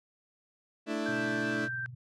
30% pulse chord, A suspended fourth, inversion none, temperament equal, 220 / 293.7 / 329.6 Hz, A3 / D4 / E4, 0 / 0 / 0 cents, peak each -33 dBFS, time 0.86-1.69 s, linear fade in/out 50 ms
sine tone, 1568 Hz, G6, in tune, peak -33 dBFS, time 1.06-1.86 s, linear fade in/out 0 ms
sine tone with tremolo, 123.47 Hz, B2, in tune, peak -39 dBFS, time 1.08-1.95 s, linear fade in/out 10 ms, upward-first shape sine, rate 20 Hz, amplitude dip 55%
effects low-pass 6000 Hz 12 dB/octave

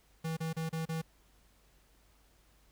square tone bursts, 161.7 Hz, E3, 33 cents flat, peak -34 dBFS, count 5, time 0.24-1.018 s, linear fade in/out 10 ms, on 130 ms, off 32 ms, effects added 50 Hz sine -66 dBFS peak until 2.71 s + pink hiss -68 dBFS RMS until 2.71 s

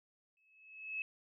sine tone with exponential growth, 2588 Hz, E7, 32 cents flat, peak -34 dBFS, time 0.37-1.02 s, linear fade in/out 1 ms, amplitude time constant 140 ms, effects none

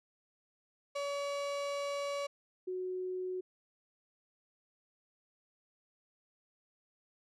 35% pulse / sine tone pair in turn, 567 / 368.5 Hz, C#5 / F#4, +39 / -7 cents, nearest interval perfect fifth, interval 746 cents, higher first, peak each -33 / -35 dBFS, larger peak first, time 0.95-2.27 / 2.67-3.41 s, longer first, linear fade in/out 10 ms, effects low-pass 7000 Hz 12 dB/octave

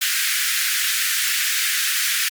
pink high-pass noise, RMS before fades -21 dBFS, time 0.01-2.29 s, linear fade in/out 10 ms, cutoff 1500 Hz, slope 48 dB/octave, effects Opus 48 kbps

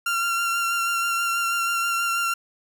30% pulse tone with vibrato, 1377 Hz, F6, 25 cents flat, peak -19 dBFS, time 0.06-2.34 s, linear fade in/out 5 ms, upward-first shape sine, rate 6.2 Hz, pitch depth 19 cents each way, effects none

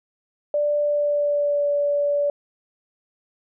sine tone with pitch glide, 588 to 577.2 Hz, D5 to D5, +2 to -30 cents, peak -18 dBFS, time 0.54-2.3 s, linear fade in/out 2 ms, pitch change -32 cents, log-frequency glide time 0.79-1.69 s, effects none

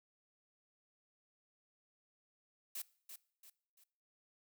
blue noise with echo, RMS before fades -43 dBFS, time 2.75-2.82 s, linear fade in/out 5 ms, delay 340 ms, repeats 3, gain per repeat -8 dB, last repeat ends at 3.84 s, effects noise-tail reverb RT60 0.6 s tail -22 dB re dry

